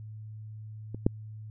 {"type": "clicks", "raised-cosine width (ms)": 3, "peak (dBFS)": [-25, -9], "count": 2, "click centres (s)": [0.946, 1.065], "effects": ["added 108 Hz sine -40 dBFS peak until 1.5 s"]}